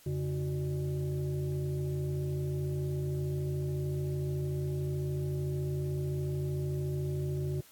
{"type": "tone with frequency modulation", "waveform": "sine", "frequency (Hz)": 140.8, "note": "C#3", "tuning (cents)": 27, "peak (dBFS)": -30, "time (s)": [0.06, 7.61], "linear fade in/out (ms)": 5, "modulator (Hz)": 228, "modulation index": 0.88, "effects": ["white hiss -58 dBFS RMS until 7.71 s", "AAC 64 kbps"]}